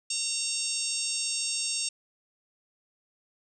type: harmonic tone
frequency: 918 Hz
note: A#5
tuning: 27 cents flat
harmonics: 3 / 4 / 5 / 6 / 7 / 8 / 9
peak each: -38 / -40 / -38 / -34 / -37 / -39 / -32 dBFS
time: 0.1-1.89 s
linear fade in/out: 5 ms
effects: none